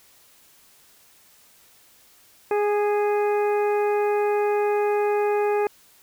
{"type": "harmonic tone with a mistuned harmonic", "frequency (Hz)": 414.5, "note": "G#4", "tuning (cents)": -3, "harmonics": [1, 2, 3, 4, 5, 6], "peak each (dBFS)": [-20, -26, -35, -37, -40, -38], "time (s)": [2.51, 5.67], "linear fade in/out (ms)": 2, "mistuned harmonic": 3, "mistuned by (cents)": -17, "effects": ["white hiss -55 dBFS RMS until 6.02 s"]}